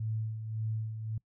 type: tone with tremolo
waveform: sine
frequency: 110 Hz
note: A2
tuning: in tune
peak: -30 dBFS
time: 0-1.18 s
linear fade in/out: 5 ms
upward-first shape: sine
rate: 1.8 Hz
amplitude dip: 55%
effects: noise-tail reverb RT60 0.1 s tail -24 dB re dry